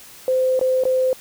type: tone with dropouts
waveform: sine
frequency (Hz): 516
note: C5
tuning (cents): -24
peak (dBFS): -15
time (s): 0.28-1.13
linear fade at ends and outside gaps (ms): 1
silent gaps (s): 0.593-0.612 / 0.837-0.853
effects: white hiss -43 dBFS RMS until 1.2 s